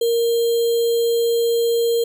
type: tone with sample-and-hold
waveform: sine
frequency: 465.4 Hz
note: A#4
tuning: 3 cents flat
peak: -15 dBFS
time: 0.01-2.04 s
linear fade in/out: 5 ms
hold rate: 3675 Hz
effects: none